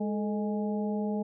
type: harmonic tone with a mistuned harmonic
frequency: 207.7 Hz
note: G#3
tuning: in tune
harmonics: 1 / 2 / 3 / 4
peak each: -29 / -35 / -39 / -41 dBFS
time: 0-1.23 s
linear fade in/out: 10 ms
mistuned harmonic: 2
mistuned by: +73 cents
effects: none